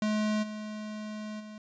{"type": "tone with level steps", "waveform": "square", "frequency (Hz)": 213.3, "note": "G#3", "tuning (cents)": 46, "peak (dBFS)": [-27, -37, -43], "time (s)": [0.02, 1.58], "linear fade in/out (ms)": 2, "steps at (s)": [0.42, 1.39], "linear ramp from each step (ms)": 20, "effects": ["resampled to 16000 Hz"]}